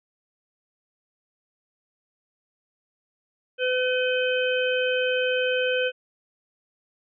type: harmonic tone with a mistuned harmonic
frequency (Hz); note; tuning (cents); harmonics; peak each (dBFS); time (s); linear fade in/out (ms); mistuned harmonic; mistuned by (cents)
506; B4; +42; 1 / 3 / 5 / 6; -23 / -28 / -30 / -31; 3.58-5.92; 50; 6; +25
effects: none